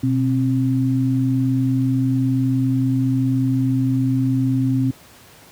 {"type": "tone pair together", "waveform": "sine", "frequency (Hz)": [124.9, 264.7], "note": ["B2", "C4"], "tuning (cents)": [20, 20], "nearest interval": "octave + minor second", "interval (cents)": 1300, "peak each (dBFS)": -18, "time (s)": [0.03, 4.91], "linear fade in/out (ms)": 5, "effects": ["pink hiss -46 dBFS RMS until 5.51 s", "high-pass 80 Hz 12 dB/octave"]}